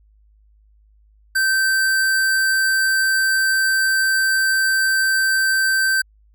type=tone; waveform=square; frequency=1554 Hz; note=G6; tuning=16 cents flat; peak=-16 dBFS; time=1.35-6.02 s; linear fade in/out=10 ms; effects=added 52 Hz sine -51 dBFS peak until 6.34 s

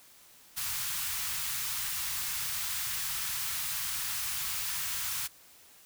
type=band-stop noise; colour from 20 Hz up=white; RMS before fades=-34 dBFS; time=0.56-5.28 s; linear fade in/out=20 ms; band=150 to 970 Hz; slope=24 dB/octave; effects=white hiss -57 dBFS RMS until 5.85 s

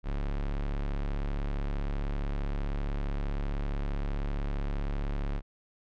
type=tone; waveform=45% pulse; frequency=35.34 Hz; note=C#1; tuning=34 cents sharp; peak=-29 dBFS; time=0.03-5.42 s; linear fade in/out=50 ms; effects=low-pass 3000 Hz 12 dB/octave

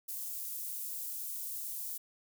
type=high-pass noise; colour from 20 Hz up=white; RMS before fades=-40 dBFS; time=0.08-1.98 s; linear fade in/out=10 ms; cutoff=10000 Hz; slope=12 dB/octave; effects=none

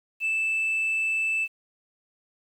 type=tone; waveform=sine; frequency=2637 Hz; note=E7; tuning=in tune; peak=-21 dBFS; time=0.2-1.48 s; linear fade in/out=50 ms; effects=tanh soft clip ceiling -21 dBFS + 9-bit

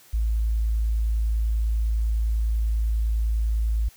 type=tone; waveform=sine; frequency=55 Hz; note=A1; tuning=in tune; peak=-20 dBFS; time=0.13-3.89 s; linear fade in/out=10 ms; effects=white hiss -53 dBFS RMS until 3.96 s

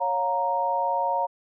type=chord; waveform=sine; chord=Bb minor; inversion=first; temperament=equal with one note detuned; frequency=554.4 / 711.9 / 932.3 Hz; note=Db5 / F5 / Bb5; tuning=0 / +33 / 0 cents; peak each=-29 / -28 / -24 dBFS; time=0-1.27 s; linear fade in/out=20 ms; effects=none

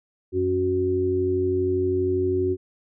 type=harmonic tone; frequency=92.5 Hz; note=F#2; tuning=in tune; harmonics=1 / 3 / 4; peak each=-28 / -29 / -21 dBFS; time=0.32-2.57 s; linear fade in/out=50 ms; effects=none

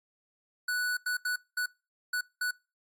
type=tone bursts at uneven times; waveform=square; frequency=1480 Hz; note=F#6; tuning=in tune; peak=-29 dBFS; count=6; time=0.68-0.97 / 1.06-1.17 / 1.25-1.36 / 1.57-1.66 / 2.13-2.21 / 2.41-2.51 s; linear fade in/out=5 ms; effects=noise-tail reverb RT60 0.3 s tail -25 dB re dry + AAC 64 kbps

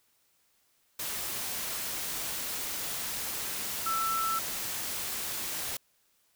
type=tone in noise; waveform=sine; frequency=1328 Hz; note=E6; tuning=12 cents sharp; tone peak=-28 dBFS; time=3.86-4.39 s; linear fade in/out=5 ms; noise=white; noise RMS=-35 dBFS; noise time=0.99-5.77 s; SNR=+4 dB; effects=white hiss -70 dBFS RMS until 6.35 s

